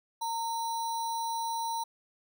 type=tone with sample-and-hold; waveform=sine; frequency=917 Hz; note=A#5; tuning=29 cents flat; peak=-30 dBFS; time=0.21-1.84 s; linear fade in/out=10 ms; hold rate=4900 Hz; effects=none